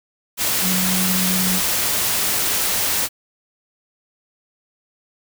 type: tone in noise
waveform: sine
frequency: 185 Hz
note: F#3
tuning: in tune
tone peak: -21 dBFS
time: 0.61-1.61 s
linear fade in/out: 50 ms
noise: white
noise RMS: -20 dBFS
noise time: 0.37-3.09 s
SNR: -4 dB
effects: none